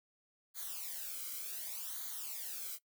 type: noise with flanger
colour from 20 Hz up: blue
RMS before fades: -43 dBFS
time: 0.54-2.79 s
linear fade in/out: 50 ms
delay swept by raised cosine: 0.37 to 1.13 ms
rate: 0.67 Hz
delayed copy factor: -0.9
effects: noise-tail reverb RT60 0.1 s tail -20 dB re dry